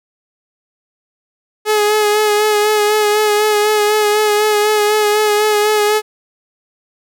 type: tone with vibrato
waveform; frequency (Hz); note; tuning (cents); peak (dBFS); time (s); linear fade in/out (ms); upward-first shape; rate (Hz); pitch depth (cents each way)
sawtooth; 422; G#4; +28; -7; 1.65-6.02; 50; sine; 4; 28
effects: none